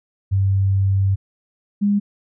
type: tone pair in turn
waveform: sine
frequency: 97.3 / 203.5 Hz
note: G2 / G#3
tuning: -12 / -35 cents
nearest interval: octave + minor second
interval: 1277 cents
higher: second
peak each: -14 / -14 dBFS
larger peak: neither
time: 0.31-1.16 / 1.81-2 s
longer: first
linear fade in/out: 20 ms
effects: none